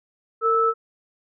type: tone pair together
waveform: sine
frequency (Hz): 455.2 / 1311.5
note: A#4 / E6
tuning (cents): -41 / -9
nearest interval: octave + tritone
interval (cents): 1832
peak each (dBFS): -21 / -18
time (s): 0.41-0.74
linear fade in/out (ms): 50
effects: none